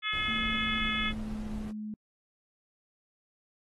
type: harmonic tone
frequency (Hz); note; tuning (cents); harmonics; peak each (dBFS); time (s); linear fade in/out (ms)
426.9; G#4; +48; 3 / 4 / 5 / 6 / 7 / 8; -36 / -39 / -33 / -38 / -42 / -34; 0.02-1.13; 50
type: noise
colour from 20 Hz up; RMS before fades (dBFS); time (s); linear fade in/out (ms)
brown; -40; 0.13-1.71; 0
type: tone with pitch glide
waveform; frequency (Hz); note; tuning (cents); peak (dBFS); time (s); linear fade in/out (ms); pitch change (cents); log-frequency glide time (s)
sine; 224.6 to 213.3; A3 to G#3; +36 to +46; -35; 0.28-1.94; 2; -90; 0.44-1.49
effects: AAC 32 kbps